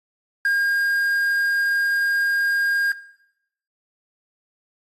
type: tone with quantisation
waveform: triangle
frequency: 1616 Hz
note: G#6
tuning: 48 cents flat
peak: -15 dBFS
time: 0.45-2.92 s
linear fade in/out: 2 ms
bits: 7
effects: noise-tail reverb RT60 0.8 s tail -18 dB re dry + AAC 32 kbps